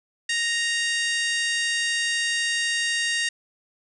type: harmonic tone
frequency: 932 Hz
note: A#5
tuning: 1 cent flat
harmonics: 2 / 3 / 4 / 5 / 6 / 7 / 8 / 9 / 10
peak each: -25 / -29 / -31 / -33 / -35 / -36 / -37 / -38 / -39 dBFS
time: 0.29-3.29 s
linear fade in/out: 5 ms
effects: none